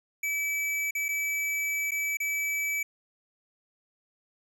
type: tone with dropouts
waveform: square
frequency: 2300 Hz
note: D7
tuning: 37 cents flat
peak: -28 dBFS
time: 0.23-2.83 s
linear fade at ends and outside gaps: 5 ms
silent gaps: 0.909-0.95 / 1.084-1.088 / 1.909-1.917 / 2.171-2.201 s
effects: none